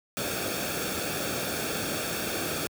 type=noise with comb filter; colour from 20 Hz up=pink; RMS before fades=-31 dBFS; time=0.17-2.67 s; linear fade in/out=0 ms; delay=1 ms; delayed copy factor=-0.65; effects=high-pass 80 Hz 12 dB/octave